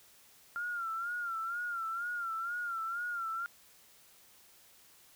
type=tone with vibrato; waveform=sine; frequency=1385 Hz; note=F6; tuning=15 cents flat; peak=-34 dBFS; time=0.56-3.46 s; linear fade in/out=0 ms; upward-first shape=sine; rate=2.1 Hz; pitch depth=79 cents each way; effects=white hiss -61 dBFS RMS until 5.15 s